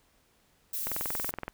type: noise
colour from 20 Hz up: violet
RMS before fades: -34 dBFS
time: 0.73-1.31 s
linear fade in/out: 5 ms
type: click train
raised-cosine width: 0.5 ms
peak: -19 dBFS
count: 14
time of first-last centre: 0.87-1.48 s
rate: 21.3 Hz
effects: pink hiss -67 dBFS RMS until 1.53 s